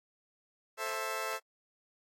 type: chord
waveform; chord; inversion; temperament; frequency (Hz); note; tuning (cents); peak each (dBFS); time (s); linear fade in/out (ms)
15% pulse; A minor; none; just; 440 / 528 / 660; A4 / C5 / E5; 0 / +16 / +2; -33; 0.77-1.4; 50
effects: AAC 64 kbps